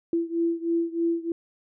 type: beating tone pair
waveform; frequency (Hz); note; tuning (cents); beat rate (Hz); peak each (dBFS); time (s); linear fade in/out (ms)
sine; 334.5 / 337.7; E4 / E4; +25 / +42; 3.2; -25 / -27; 0.13-1.32; 2
effects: none